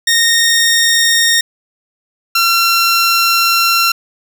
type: tone pair in turn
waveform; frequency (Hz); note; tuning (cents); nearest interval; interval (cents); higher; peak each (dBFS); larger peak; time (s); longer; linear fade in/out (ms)
15% pulse; 1849 / 1363.1; A#6 / F6; -15 / -42; perfect fourth; 527; first; -3; neither; 0.07-1.41 / 2.35-3.92; second; 5
effects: none